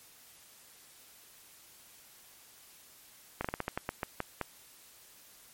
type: slowing click train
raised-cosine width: 0.5 ms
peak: -17 dBFS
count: 11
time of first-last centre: 3.41-4.413 s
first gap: 35 ms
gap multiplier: 1.22
effects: white hiss -57 dBFS RMS until 5.53 s + MP3 64 kbps